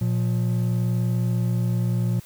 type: tone pair together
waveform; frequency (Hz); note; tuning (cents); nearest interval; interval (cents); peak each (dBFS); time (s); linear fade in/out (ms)
triangle; 118.32 / 178.9; A#2 / F3; +26 / +42; perfect fifth; 716; -19 / -24; 0.01-2.2; 5
effects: white hiss -49 dBFS RMS until 2.25 s